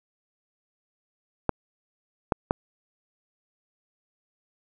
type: clicks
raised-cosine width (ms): 1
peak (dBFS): -7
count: 3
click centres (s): 1.493 / 2.322 / 2.509
effects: none